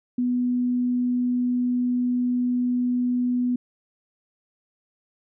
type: tone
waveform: sine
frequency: 246.9 Hz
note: B3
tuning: in tune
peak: -20 dBFS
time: 0.18-3.56 s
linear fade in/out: 5 ms
effects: none